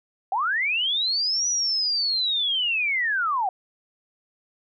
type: linear two-way sweep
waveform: sine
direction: up then down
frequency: 721 to 5920 to 721 Hz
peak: -21 dBFS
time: 0.32-3.49 s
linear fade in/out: 2 ms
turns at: 1.48 s
effects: none